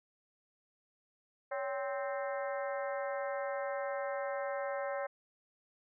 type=harmonic tone with a mistuned harmonic; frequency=261.6 Hz; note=C4; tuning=in tune; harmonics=2 / 3 / 4 / 5 / 6 / 7 / 8; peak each=-36 / -42 / -45 / -47 / -47 / -48 / -52 dBFS; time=1.51-5.07 s; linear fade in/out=10 ms; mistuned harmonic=2; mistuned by=+120 cents; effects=none